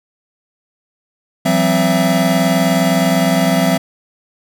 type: tone cluster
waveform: square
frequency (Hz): 170.9 / 190.6 / 259.4 / 668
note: F3 / G3 / C4 / E5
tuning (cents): -37 / -48 / -15 / +23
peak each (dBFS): -18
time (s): 1.45-3.78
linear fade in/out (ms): 10
effects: none